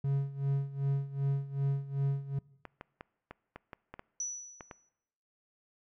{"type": "tone with tremolo", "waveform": "triangle", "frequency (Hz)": 138.59, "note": "C#3", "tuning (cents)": 0, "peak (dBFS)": -24, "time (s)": [0.04, 2.39], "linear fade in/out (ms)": 5, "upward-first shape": "sine", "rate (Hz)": 2.6, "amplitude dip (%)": 85}
{"type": "clicks", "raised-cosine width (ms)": 0.5, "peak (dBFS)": -28, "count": 10, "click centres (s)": [2.653, 2.811, 3.009, 3.31, 3.56, 3.732, 3.94, 3.994, 4.608, 4.712]}
{"type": "tone with exponential decay", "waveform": "sine", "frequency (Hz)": 5920, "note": "F#8", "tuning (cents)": 0, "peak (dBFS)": -31, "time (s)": [4.2, 4.89], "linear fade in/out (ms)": 2, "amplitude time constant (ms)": 150}
{"effects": ["noise-tail reverb RT60 1.0 s tail -23 dB re dry"]}